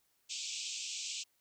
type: band-pass noise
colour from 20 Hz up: white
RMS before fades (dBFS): -41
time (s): 0.29-1.24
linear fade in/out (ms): 20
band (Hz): 2400 to 7800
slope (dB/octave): 96
effects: white hiss -75 dBFS RMS until 1.4 s